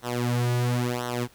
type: tone with flanger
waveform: sawtooth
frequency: 121.9 Hz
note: B2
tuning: 22 cents flat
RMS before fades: -26 dBFS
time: 0.02-1.28 s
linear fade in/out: 50 ms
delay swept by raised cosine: 0.41 to 3.81 ms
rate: 0.97 Hz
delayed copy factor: -0.95
effects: pink hiss -56 dBFS RMS until 1.34 s